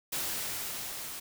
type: noise with level ramp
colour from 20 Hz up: white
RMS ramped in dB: -33 to -41 dBFS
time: 0.12-1.2 s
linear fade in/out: 10 ms
effects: none